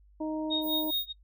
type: harmonic tone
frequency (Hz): 311.1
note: D#4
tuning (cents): 0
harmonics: 1 / 2 / 3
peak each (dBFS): -31 / -37 / -41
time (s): 0.2-0.91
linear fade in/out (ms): 10
type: tone with tremolo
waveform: sine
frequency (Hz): 3729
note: A#7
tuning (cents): 0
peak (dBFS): -26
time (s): 0.5-1.13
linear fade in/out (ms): 20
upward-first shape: sine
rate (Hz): 4.9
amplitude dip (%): 95
type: tone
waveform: sine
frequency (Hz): 15000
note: A#9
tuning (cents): +10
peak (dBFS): -33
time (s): 0.61-1.06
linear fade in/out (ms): 50
effects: noise-tail reverb RT60 0.1 s tail -25 dB re dry + added 50 Hz sine -56 dBFS peak until 1.23 s